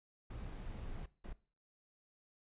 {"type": "noise bursts at uneven times", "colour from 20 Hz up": "brown", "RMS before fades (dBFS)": -45, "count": 2, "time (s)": [[0.3, 1.06], [1.24, 1.33]], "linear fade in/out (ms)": 5, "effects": ["noise-tail reverb RT60 0.4 s tail -19 dB re dry", "resampled to 8000 Hz"]}